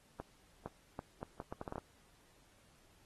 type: accelerating click train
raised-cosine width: 1 ms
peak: -28 dBFS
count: 11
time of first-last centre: 0.2-1.781 s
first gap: 460 ms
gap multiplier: 0.72
effects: pink hiss -68 dBFS RMS until 3.05 s + AAC 32 kbps